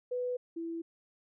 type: tone pair in turn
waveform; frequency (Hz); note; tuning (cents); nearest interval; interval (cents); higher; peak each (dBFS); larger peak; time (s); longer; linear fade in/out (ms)
sine; 495.8 / 332.2; B4 / E4; +7 / +13; perfect fifth; 694; first; -31 / -35; first; 0.11-0.37 / 0.56-0.82; neither; 10
effects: none